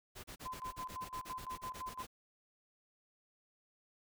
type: noise bursts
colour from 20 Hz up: pink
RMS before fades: -49 dBFS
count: 16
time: 0.15-2.069 s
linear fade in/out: 20 ms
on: 89 ms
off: 33 ms
type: tone with tremolo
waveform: sine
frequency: 1025 Hz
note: C6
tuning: 36 cents flat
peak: -40 dBFS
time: 0.45-2.03 s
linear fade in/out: 10 ms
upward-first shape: square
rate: 5.9 Hz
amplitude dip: 75%
effects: none